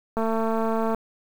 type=click train; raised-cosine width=1 ms; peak=-13 dBFS; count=175; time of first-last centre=0.17-0.947 s; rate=224 Hz; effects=7-bit